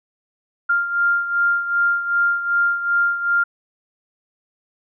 sine beating tone pair, 1396.9 / 1399.5 Hz, F6 / F6, 0 / +3 cents, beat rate 2.6 Hz, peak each -17 / -23 dBFS, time 0.69-3.44 s, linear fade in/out 10 ms, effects none

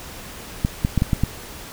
clicks, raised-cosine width 5 ms, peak -5 dBFS, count 6, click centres 0.649 / 0.849 / 0.977 / 1.021 / 1.132 / 1.236 s, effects pink hiss -37 dBFS RMS until 1.72 s

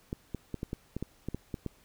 clicks, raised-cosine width 3 ms, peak -21 dBFS, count 11, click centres 0.129 / 0.347 / 0.543 / 0.631 / 0.731 / 0.966 / 1.026 / 1.286 / 1.346 / 1.542 / 1.663 s, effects pink hiss -63 dBFS RMS until 1.84 s

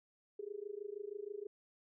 sine tone with amplitude modulation, 410 Hz, G#4, 22 cents flat, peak -38 dBFS, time 0.39-1.47 s, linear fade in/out 5 ms, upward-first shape sine, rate 26.3 Hz, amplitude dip 95%, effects none

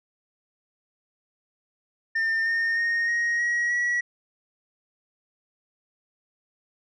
sine tone with pitch steps, 1805 / 1829.1 / 1853.6 / 1878.4 / 1903.5 / 1929 Hz, A6 / A#6 / A#6 / A#6 / A#6 / B6, +44 / -33 / -10 / +13 / +36 / -41 cents, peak -19 dBFS, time 2.15-4.01 s, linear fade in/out 10 ms, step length 310 ms, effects tanh soft clip ceiling -21 dBFS

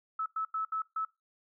sine tone bursts at uneven times, 1302 Hz, E6, 22 cents flat, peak -30 dBFS, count 5, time 0.19-0.26 / 0.36-0.45 / 0.54-0.65 / 0.72-0.82 / 0.96-1.05 s, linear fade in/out 5 ms, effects noise-tail reverb RT60 0.2 s tail -19 dB re dry

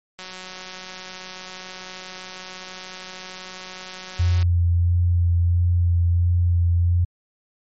click train, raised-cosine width 0.2 ms, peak -19 dBFS, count 785, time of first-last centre 0.19-4.428 s, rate 185 Hz
sine tone with vibrato, 86.8 Hz, F2, 10 cents flat, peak -15 dBFS, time 4.19-7.05 s, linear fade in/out 10 ms, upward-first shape sine, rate 1.5 Hz, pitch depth 16 cents each way
effects MP3 32 kbps

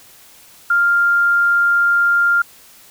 sine tone, 1398 Hz, F6, 1 cent sharp, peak -11 dBFS, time 0.7-2.42 s, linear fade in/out 5 ms, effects white hiss -45 dBFS RMS until 2.9 s

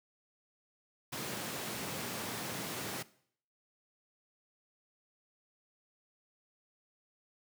pink high-pass noise, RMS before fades -40 dBFS, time 1.12-3.03 s, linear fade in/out 10 ms, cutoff 120 Hz, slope 24 dB/octave, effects noise-tail reverb RT60 0.6 s tail -19 dB re dry

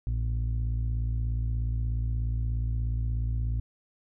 sine tone pair together, 56.8 / 113.6 Hz, A#1 / A#2, -44 / -44 cents, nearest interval octave, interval 1200 cents, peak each -25 / -28 dBFS, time 0.07-3.6 s, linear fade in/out 0 ms, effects tanh soft clip ceiling -23 dBFS

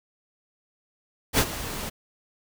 pink noise with ADSR envelope, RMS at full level -18 dBFS, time 1.33-1.9 s, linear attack 57 ms, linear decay 60 ms, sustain -15 dB, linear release 17 ms, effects none

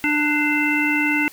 harmonic tone, 296.9 Hz, D4, 19 cents sharp, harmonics 1 / 3 / 5 / 7 / 9, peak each -21 / -29 / -26 / -21 / -24 dBFS, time 0.04-1.28 s, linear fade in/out 0 ms, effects white hiss -45 dBFS RMS until 1.32 s

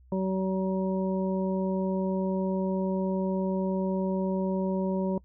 harmonic tone, 189.3 Hz, F#3, 40 cents sharp, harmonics 1 / 2 / 3 / 5, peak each -27 / -32 / -33 / -38 dBFS, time 0.12-5.18 s, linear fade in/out 2 ms, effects noise-tail reverb RT60 0.1 s tail -24 dB re dry + added 63 Hz sine -53 dBFS peak until 5.24 s

